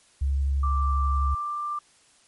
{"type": "tone with vibrato", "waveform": "sine", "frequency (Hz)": 69, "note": "C#2", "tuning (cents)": -7, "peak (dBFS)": -21, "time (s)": [0.21, 1.35], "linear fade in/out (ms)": 10, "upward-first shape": "square", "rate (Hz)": 12, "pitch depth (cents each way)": 13}
{"type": "tone with pitch glide", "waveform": "sine", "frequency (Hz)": [1174.7, 1184.9], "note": ["D6", "D6"], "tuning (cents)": [0, 15], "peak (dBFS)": -27, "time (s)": [0.63, 1.79], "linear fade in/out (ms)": 5, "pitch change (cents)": 15, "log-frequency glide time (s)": [1.03, 1.63]}
{"effects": ["white hiss -59 dBFS RMS until 2.27 s", "MP3 48 kbps"]}